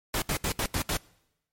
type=noise bursts at uneven times; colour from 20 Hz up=pink; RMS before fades=-28 dBFS; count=6; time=0.14-0.22 / 0.29-0.37 / 0.44-0.52 / 0.59-0.66 / 0.74-0.82 / 0.89-0.97 s; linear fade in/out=2 ms; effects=noise-tail reverb RT60 0.9 s tail -24 dB re dry + MP3 64 kbps